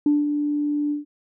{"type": "tone with ADSR envelope", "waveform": "sine", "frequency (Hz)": 293.7, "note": "D4", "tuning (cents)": 0, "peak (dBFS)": -13, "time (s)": [0.06, 1.05], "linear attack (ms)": 3, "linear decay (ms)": 190, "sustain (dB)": -7, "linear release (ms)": 140, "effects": ["tanh soft clip ceiling -10 dBFS"]}